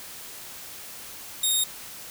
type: tone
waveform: 15% pulse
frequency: 3714 Hz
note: A#7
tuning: 7 cents flat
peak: -14 dBFS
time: 1.43-1.64 s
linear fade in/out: 5 ms
effects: white hiss -41 dBFS RMS until 2.1 s